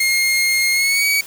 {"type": "tone with pitch glide", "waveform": "sawtooth", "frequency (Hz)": [2138, 2263], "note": ["C7", "C#7"], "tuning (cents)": [37, 35], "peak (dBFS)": -11, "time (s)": [0, 1.21], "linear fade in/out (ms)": 5, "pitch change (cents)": 98, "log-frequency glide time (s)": [0.72, 1.06], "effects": ["white hiss -37 dBFS RMS until 1.26 s"]}